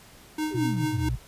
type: tone with tremolo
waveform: square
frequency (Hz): 308.8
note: D#4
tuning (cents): -13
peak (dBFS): -25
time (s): 0.38-1.09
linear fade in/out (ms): 5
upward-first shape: triangle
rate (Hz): 4.6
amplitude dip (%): 80
type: exponential sweep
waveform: sine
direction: down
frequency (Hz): 433.6 to 48.26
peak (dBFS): -28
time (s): 0.5-1.19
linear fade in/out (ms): 50
type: tone with vibrato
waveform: sine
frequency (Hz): 123.47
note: B2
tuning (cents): 0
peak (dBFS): -27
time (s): 0.54-1.16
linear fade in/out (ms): 10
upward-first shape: sine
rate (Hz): 6.8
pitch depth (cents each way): 16
effects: pink hiss -51 dBFS RMS until 1.27 s + resampled to 32000 Hz